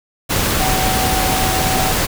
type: tone in noise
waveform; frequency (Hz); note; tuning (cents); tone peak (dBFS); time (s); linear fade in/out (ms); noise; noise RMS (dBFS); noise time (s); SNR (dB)
sine; 754; F#5; +32; -20; 0.59-1.93; 20; pink; -17; 0.29-2.07; -6
effects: none